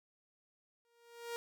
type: tone with exponential growth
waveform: sawtooth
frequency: 470 Hz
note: A#4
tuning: 14 cents sharp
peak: -33 dBFS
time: 0.85-1.36 s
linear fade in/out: 0 ms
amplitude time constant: 110 ms
effects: none